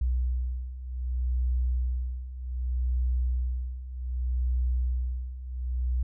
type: beating tone pair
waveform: sine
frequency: 61.74 / 62.39 Hz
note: B1 / B1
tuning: 0 / +18 cents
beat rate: 0.65 Hz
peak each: -31 / -27 dBFS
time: 0.01-6.03 s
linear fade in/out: 5 ms
effects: none